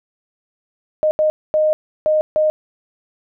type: tone bursts at uneven times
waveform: sine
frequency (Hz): 617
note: D#5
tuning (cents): -15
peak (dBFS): -12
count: 5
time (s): 1.03-1.11 / 1.19-1.3 / 1.54-1.73 / 2.06-2.21 / 2.36-2.5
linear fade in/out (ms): 0
effects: none